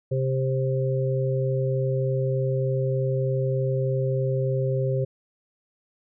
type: harmonic tone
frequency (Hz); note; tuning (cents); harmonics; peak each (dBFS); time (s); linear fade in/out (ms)
131.9; C3; +14; 1 / 3 / 4; -23 / -29 / -28; 0.11-5.05; 10
effects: none